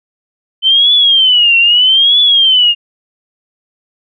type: tone with vibrato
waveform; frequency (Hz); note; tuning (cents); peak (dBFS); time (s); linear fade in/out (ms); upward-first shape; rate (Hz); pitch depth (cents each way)
sine; 3067; G7; -38; -5; 0.62-2.75; 50; triangle; 0.79; 210
effects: none